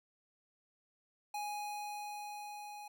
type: tone with level ramp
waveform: square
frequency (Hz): 830.6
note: G#5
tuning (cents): 0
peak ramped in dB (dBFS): -38 to -47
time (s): 1.34-2.88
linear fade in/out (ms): 5
effects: none